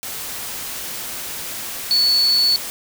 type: tone in noise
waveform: sine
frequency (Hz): 4435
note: C#8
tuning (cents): 0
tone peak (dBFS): -13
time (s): 1.91-2.56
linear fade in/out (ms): 0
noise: white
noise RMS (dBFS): -29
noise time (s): 0.03-2.7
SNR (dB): +13
effects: none